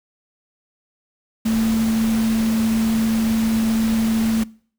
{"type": "tone in noise", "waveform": "sine", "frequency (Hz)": 223.3, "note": "A3", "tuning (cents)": 26, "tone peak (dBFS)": -16, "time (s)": [1.45, 4.44], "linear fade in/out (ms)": 10, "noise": "pink", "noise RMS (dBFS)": -30, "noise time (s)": [1.45, 4.44], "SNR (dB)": 11, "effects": ["noise-tail reverb RT60 0.5 s tail -23 dB re dry"]}